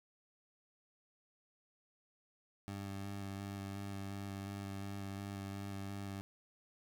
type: tone with vibrato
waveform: 20% pulse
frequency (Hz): 98.9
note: G2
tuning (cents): +16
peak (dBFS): -37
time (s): 2.68-6.21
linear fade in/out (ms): 0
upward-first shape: square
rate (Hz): 2.8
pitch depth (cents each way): 13
effects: none